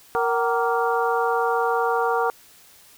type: harmonic tone with a mistuned harmonic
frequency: 233.1 Hz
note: A#3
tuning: in tune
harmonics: 2 / 3 / 4 / 5 / 6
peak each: -23 / -25 / -26 / -27 / -28 dBFS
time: 0.15-2.3 s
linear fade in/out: 0 ms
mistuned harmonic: 3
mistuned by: +140 cents
effects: white hiss -51 dBFS RMS until 2.97 s